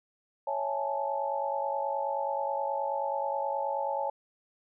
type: chord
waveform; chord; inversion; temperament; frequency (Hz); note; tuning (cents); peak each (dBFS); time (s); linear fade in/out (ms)
sine; A major seventh; first; equal; 554.4 / 659.3 / 830.6 / 880; C#5 / E5 / G#5 / A5; 0 / 0 / 0 / 0; -33 / -39 / -34 / -33; 0.47-4.1; 5
effects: none